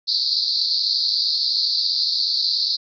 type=band-pass noise; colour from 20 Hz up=white; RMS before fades=-21 dBFS; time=0.07-2.77 s; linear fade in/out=20 ms; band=4100 to 4800 Hz; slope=96 dB/octave; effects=none